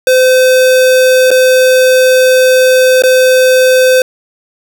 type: tone with dropouts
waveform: square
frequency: 513 Hz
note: C5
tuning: 34 cents flat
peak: -5 dBFS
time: 0.07-4.02 s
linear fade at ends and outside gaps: 2 ms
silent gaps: 1.306-1.313 / 3.022-3.036 s
effects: 7-bit